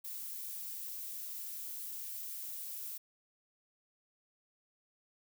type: noise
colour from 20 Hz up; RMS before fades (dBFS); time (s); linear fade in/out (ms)
violet; -43; 0.04-2.98; 10
effects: none